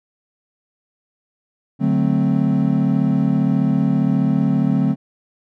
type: chord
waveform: triangle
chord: D dominant seventh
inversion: none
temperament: equal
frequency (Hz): 146.83 / 185 / 220 / 261.6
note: D3 / F#3 / A3 / C4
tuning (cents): 0 / 0 / 0 / 0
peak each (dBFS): -18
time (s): 1.79-4.96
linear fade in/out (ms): 50
effects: none